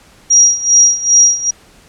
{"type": "tone with tremolo", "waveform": "sine", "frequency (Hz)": 5710, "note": "F8", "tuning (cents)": 37, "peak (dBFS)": -3, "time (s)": [0.3, 1.51], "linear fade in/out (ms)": 10, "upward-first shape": "sine", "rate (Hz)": 2.5, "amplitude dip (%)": 85, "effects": ["pink hiss -45 dBFS RMS until 1.88 s", "low-pass 10000 Hz 12 dB/octave"]}